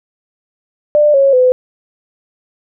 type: tone with pitch steps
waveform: sine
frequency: 595 / 548.8 / 506.1 Hz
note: D5 / C#5 / B4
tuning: +22 / -17 / +42 cents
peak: -6 dBFS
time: 0.95-1.52 s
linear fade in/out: 0 ms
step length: 190 ms
effects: none